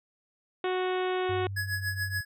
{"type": "harmonic tone", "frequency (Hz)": 368.6, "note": "F#4", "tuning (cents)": -7, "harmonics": [1, 2, 3, 4, 5, 6, 7, 8, 9, 10], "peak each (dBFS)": [-28, -34, -38, -40, -42, -44, -45, -46, -47, -48], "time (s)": [0.64, 1.47], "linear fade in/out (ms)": 2}
{"type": "tone with pitch glide", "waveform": "sine", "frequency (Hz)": [98, 96.65], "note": ["G2", "G2"], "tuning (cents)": [0, -24], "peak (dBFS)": -33, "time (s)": [1.29, 2.21], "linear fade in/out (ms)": 5, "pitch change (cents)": -24, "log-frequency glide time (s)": [1.7, 1.81]}
{"type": "tone with tremolo", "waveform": "square", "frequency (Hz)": 1683, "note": "G#6", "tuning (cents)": 23, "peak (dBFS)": -28, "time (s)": [1.56, 2.25], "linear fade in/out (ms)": 10, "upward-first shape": "triangle", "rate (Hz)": 7, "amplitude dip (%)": 90}
{"effects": []}